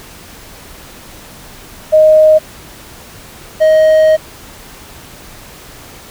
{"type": "tone pair in turn", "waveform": ["sine", "triangle"], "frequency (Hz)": [622.3, 627.4], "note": ["D#5", "D#5"], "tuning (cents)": [0, 14], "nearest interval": "unison", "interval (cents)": 14, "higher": "second", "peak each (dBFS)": -3, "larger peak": "neither", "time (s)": [[1.92, 2.39], [3.6, 4.17]], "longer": "second", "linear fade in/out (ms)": 20, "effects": ["pink hiss -35 dBFS RMS until 6.1 s"]}